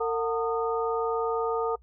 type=tone cluster; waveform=sine; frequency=456 / 728 / 900 / 1230 Hz; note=A#4 / F#5 / A5 / D#6; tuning=-38 / -28 / +39 / -20 cents; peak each=-26 / -35 / -33 / -32 dBFS; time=0-1.76 s; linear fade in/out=10 ms; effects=noise-tail reverb RT60 0.1 s tail -23 dB re dry + added 60 Hz sine -53 dBFS peak until 1.82 s